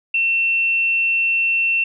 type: tone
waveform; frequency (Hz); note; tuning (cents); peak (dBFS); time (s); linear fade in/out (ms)
sine; 2700; E7; +41; -15; 0.14-1.84; 5
effects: none